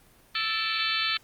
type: harmonic tone with a mistuned harmonic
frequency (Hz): 440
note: A4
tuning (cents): 0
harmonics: 3 / 4 / 5 / 6 / 7 / 8 / 9 / 10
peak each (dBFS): -33 / -33 / -33 / -33 / -33 / -33 / -33 / -33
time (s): 0.35-1.17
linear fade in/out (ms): 2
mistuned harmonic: 5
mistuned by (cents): +88
effects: pink hiss -58 dBFS RMS until 1.23 s + Opus 32 kbps